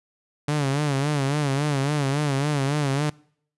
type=tone with vibrato; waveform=sawtooth; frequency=142.6 Hz; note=C#3; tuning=49 cents sharp; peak=-17 dBFS; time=0.48-3.1 s; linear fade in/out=5 ms; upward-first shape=sine; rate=3.6 Hz; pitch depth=100 cents each way; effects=noise-tail reverb RT60 0.6 s tail -24 dB re dry + resampled to 24000 Hz